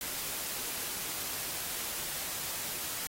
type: noise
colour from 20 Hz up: white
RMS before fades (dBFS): -37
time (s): 0.01-3.07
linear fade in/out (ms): 2
effects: AAC 48 kbps